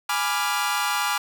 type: chord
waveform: sawtooth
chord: G# diminished seventh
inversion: none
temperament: equal with one note detuned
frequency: 830.6 / 987.8 / 1179.4 / 1396.9 Hz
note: G#5 / B5 / D6 / F6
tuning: 0 / 0 / +7 / 0 cents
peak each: -24 / -25 / -24 / -24 dBFS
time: 0.09-1.18 s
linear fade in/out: 5 ms
effects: none